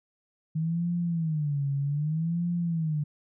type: tone with vibrato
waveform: sine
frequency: 155.56 Hz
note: D#3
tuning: in tune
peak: -25 dBFS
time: 0.55-3.04 s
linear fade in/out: 10 ms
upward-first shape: sine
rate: 0.64 Hz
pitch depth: 190 cents each way
effects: none